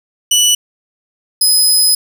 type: tone pair in turn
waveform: 20% pulse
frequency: 2960 / 5042 Hz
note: F#7 / D#8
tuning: 0 / +22 cents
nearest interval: major sixth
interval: 922 cents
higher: second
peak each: -3 dBFS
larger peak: neither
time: 0.31-0.55 / 1.41-1.95 s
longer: second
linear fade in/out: 5 ms
effects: none